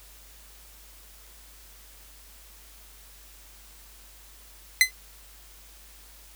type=tone with exponential decay; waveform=sawtooth; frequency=2038 Hz; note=C7; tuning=46 cents flat; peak=-7 dBFS; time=4.81-4.91 s; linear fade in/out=1 ms; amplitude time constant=21 ms; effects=added 50 Hz sine -52 dBFS peak until 6.35 s + white hiss -52 dBFS RMS until 6.35 s